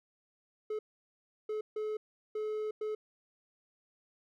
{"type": "tone bursts at uneven times", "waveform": "triangle", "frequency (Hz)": 428.8, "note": "A4", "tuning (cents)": -45, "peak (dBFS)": -31, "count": 5, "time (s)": [[0.7, 0.79], [1.49, 1.61], [1.76, 1.97], [2.35, 2.71], [2.81, 2.95]], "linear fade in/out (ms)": 5, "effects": []}